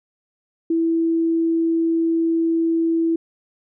sine tone, 329.6 Hz, E4, in tune, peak -16 dBFS, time 0.7-3.16 s, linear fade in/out 5 ms, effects none

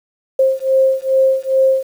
sine beating tone pair, 529 / 531.4 Hz, C5 / C5, +19 / +27 cents, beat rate 2.4 Hz, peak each -14 dBFS, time 0.39-1.83 s, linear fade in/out 5 ms, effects 7-bit

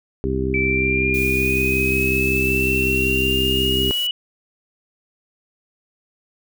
harmonic tone, 65.41 Hz, C2, in tune, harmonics 1 / 2 / 3 / 4 / 5 / 6, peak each -25 / -27 / -29 / -27 / -29 / -23 dBFS, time 0.24-3.91 s, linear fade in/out 0 ms
sine exponential sweep, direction up, 2317 to 2950 Hz, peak -19 dBFS, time 0.54-4.11 s, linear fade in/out 2 ms
blue noise, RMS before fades -33 dBFS, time 1.14-4.07 s, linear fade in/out 2 ms
effects none

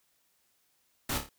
pink noise with echo, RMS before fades -32 dBFS, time 1.09-1.18 s, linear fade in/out 5 ms, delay 28 ms, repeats 4, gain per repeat -6 dB, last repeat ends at 1.292 s, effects white hiss -72 dBFS RMS until 1.38 s

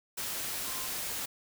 sine tone in noise, 1046.5 Hz, C6, in tune, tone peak -47 dBFS, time 0.66-0.88 s, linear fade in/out 10 ms, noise white, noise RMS -36 dBFS, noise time 0.17-1.26 s, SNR -14 dB, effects none

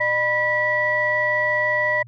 sine tone cluster, 606 / 984 / 1949 Hz, D#5 / B5 / B6, -46 / -7 / -23 cents, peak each -23 / -26 / -19 dBFS, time 0-2.03 s, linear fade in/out 10 ms, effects tanh soft clip ceiling -9 dBFS + added 118 Hz sine -41 dBFS peak until 2.07 s

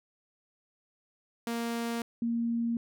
sawtooth / sine tone pair in turn, 233.1 / 233.1 Hz, A#3 / A#3, 0 / 0 cents, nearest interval unison, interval 0 cents, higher neither, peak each -27 dBFS, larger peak neither, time 1.47-2.02 / 2.22-2.77 s, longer neither, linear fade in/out 2 ms, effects none

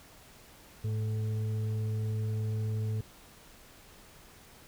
sine tone with frequency modulation, 107.7 Hz, A2, 37 cents flat, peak -29 dBFS, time 0.84-3.01 s, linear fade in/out 5 ms, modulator 328 Hz, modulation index 0.33, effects pink hiss -55 dBFS RMS until 4.67 s

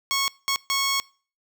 10% pulse tone bursts at uneven times, 1100 Hz, C#6, 14 cents flat, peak -13 dBFS, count 3, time 0.11-0.28 / 0.48-0.56 / 0.7-1 s, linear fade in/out 0 ms, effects noise-tail reverb RT60 0.4 s tail -24 dB re dry

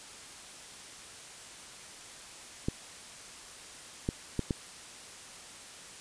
clicks, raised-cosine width 3 ms, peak -16 dBFS, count 4, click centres 2.685 / 4.089 / 4.393 / 4.508 s, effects white hiss -48 dBFS RMS until 6 s + resampled to 22050 Hz

